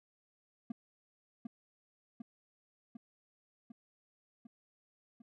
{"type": "tone with echo", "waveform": "triangle", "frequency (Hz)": 233.1, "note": "A#3", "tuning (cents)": 0, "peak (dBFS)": -33, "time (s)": [0.7, 0.72], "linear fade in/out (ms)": 5, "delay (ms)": 750, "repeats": 6, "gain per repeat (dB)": -3, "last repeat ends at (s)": 5.22, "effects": []}